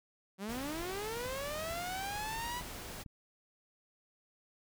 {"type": "linear sweep", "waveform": "sawtooth", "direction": "up", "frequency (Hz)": [185, 998], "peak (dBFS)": -34, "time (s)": [0.38, 2.63], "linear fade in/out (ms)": 50}
{"type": "noise", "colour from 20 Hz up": "pink", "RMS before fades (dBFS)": -45, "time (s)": [0.48, 3.04], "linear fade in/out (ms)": 20}
{"type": "click train", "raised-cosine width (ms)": 5, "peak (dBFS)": -36, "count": 6, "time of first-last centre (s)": [0.81, 3.062], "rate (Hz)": 2.22}
{"effects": []}